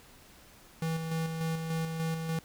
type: tone with tremolo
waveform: square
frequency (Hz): 162.4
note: E3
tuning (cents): -26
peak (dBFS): -30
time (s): 0.82-2.39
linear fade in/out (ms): 2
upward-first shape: square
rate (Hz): 3.4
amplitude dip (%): 40
effects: pink hiss -56 dBFS RMS until 2.44 s